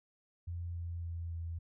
sine tone with pitch steps, 86.2 / 85.31 / 84.43 / 83.55 Hz, F2 / F2 / E2 / E2, -22 / -40 / +42 / +24 cents, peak -37 dBFS, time 0.47-1.59 s, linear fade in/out 10 ms, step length 280 ms, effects none

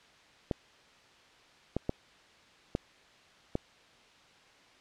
clicks, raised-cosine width 2 ms, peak -16 dBFS, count 5, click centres 0.512 / 1.766 / 1.894 / 2.751 / 3.554 s, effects white hiss -59 dBFS RMS until 4.8 s + low-pass 4000 Hz 12 dB/octave

